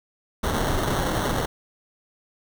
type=noise with sample-and-hold; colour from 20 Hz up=pink; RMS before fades=-24 dBFS; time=0.43-1.46 s; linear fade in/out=10 ms; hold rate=2450 Hz; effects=none